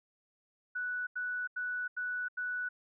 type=tone bursts; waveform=sine; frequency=1480 Hz; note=F#6; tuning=in tune; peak=-33 dBFS; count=5; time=0.75-2.69 s; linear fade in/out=10 ms; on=320 ms; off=85 ms; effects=none